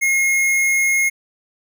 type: tone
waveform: square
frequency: 2153 Hz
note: C7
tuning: 49 cents sharp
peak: -15 dBFS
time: 0.01-1.1 s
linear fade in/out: 20 ms
effects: none